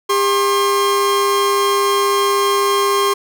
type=tone pair together; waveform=45% pulse; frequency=400.9 / 1070.3 Hz; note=G4 / C6; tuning=+39 / +39 cents; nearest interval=octave + perfect fourth; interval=1700 cents; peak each=-16 dBFS; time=0.09-3.14 s; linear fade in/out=10 ms; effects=none